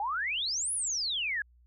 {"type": "exponential two-way sweep", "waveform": "sine", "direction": "up then down", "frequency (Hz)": [784, 10710, 1619], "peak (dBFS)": -29, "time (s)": [0, 1.42], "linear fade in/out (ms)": 2, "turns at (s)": 0.73, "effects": ["added 60 Hz sine -58 dBFS peak until 1.66 s"]}